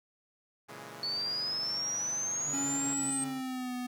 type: chord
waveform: 5% pulse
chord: A# half-diminished seventh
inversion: none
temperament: equal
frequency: 116.54 / 138.59 / 164.81 / 207.7 Hz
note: A#2 / C#3 / E3 / G#3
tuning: 0 / 0 / 0 / 0 cents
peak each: -39 dBFS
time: 0.68-2.95 s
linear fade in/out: 20 ms
type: exponential sweep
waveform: sine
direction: up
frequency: 4435 to 8372 Hz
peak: -31 dBFS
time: 1.03-3.24 s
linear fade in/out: 2 ms
type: tone with tremolo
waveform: sawtooth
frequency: 142.7 Hz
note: D3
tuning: 49 cents flat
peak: -38 dBFS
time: 2.44-3.42 s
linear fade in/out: 50 ms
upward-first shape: triangle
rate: 5.2 Hz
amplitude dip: 60%
type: tone with pitch glide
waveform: square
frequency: 277.2 to 248.4 Hz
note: C#4 to B3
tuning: 0 to +10 cents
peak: -35 dBFS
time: 2.53-3.87 s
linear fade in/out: 10 ms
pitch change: -190 cents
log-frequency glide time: 2.98-3.75 s
effects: none